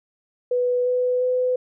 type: tone with pitch steps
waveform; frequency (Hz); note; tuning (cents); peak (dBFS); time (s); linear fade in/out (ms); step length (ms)
sine; 493.9 / 498.8 / 503.7; B4 / B4 / B4; 0 / +17 / +34; -18; 0.51-1.56; 5; 350
effects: none